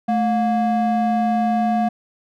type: ring-modulated tone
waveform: triangle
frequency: 466.2 Hz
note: A#4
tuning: in tune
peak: -11 dBFS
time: 0.08-1.89 s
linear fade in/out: 10 ms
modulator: 248 Hz
effects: none